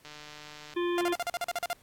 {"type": "click train", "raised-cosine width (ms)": 0.2, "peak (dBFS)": -28, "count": 104, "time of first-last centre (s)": [0.05, 0.737], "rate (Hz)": 150}
{"type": "harmonic tone", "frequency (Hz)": 349.2, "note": "F4", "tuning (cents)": 0, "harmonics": [1, 3, 5, 7, 9, 10], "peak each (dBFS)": [-27, -37, -41, -44, -46, -47], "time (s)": [0.76, 1.14], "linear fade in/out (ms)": 10}
{"type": "tone bursts", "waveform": "sawtooth", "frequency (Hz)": 698.5, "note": "F5", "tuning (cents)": 0, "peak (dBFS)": -25, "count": 11, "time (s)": [0.98, 1.73], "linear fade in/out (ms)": 0, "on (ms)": 30, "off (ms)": 42}
{"effects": ["pink hiss -62 dBFS RMS until 1.82 s", "AAC 64 kbps"]}